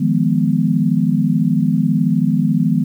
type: chord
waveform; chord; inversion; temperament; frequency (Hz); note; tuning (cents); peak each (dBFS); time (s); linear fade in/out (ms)
sine; F half-diminished seventh; third; equal with one note detuned; 155.56 / 173.91 / 207.7 / 246.9; Eb3 / F3 / Ab3 / Cb4; 0 / -7 / 0 / 0; -18; 0-2.84; 10
effects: 8-bit